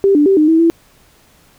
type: tone with pitch steps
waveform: sine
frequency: 393.8 / 294.3 / 388.4 / 306.1 / 323.8 / 332.9 Hz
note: G4 / D4 / G4 / D#4 / E4 / E4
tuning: +8 / +4 / -16 / -28 / -31 / +17 cents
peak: -7 dBFS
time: 0.04-0.7 s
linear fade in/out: 0 ms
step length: 110 ms
effects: pink hiss -50 dBFS RMS until 1.58 s